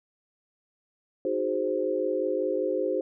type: chord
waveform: sine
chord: Ab dominant seventh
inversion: second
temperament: equal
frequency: 311.1 / 370 / 415.3 / 523.3 Hz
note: Eb4 / Gb4 / Ab4 / C5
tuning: 0 / 0 / 0 / 0 cents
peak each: -33 / -30 / -31 / -28 dBFS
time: 1.25-3.01 s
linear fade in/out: 2 ms
effects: none